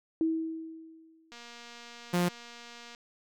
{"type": "tone with exponential decay", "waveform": "sine", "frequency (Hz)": 323.1, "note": "E4", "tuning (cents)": -35, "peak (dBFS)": -23, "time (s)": [0.21, 1.32], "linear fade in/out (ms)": 1, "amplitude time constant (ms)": 240}
{"type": "click train", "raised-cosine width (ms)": 0.2, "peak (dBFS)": -31, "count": 387, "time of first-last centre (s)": [1.32, 2.949], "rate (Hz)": 237}
{"type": "tone", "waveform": "sawtooth", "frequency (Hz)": 176.4, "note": "F3", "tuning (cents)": 18, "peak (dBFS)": -21, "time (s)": [2.13, 2.29], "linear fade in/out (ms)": 10}
{"effects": []}